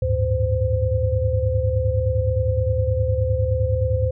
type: tone cluster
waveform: sine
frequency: 74.3 / 97.7 / 107.4 / 516 Hz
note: D2 / G2 / A2 / C5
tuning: +21 / -5 / -41 / -24 cents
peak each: -23 dBFS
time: 0.02-4.11 s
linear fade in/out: 5 ms
effects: none